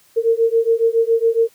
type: beating tone pair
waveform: sine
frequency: 453.8 / 461 Hz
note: A#4 / A#4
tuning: -47 / -19 cents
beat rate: 7.2 Hz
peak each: -16 dBFS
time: 0.16-1.49 s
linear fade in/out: 20 ms
effects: white hiss -54 dBFS RMS until 1.54 s